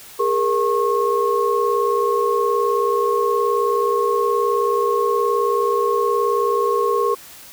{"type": "tone cluster", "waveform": "sine", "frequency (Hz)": [410.2, 469.1, 1087], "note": ["G#4", "A#4", "C#6"], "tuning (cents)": [-21, 11, -34], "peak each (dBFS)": -20, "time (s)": [0.19, 7.15], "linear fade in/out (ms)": 10, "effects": ["white hiss -41 dBFS RMS until 7.52 s"]}